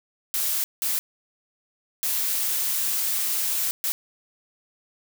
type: noise bursts at uneven times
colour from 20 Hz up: blue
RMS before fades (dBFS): -25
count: 4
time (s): 0.34-0.64 / 0.82-0.99 / 2.03-3.71 / 3.84-3.92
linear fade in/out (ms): 0
effects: none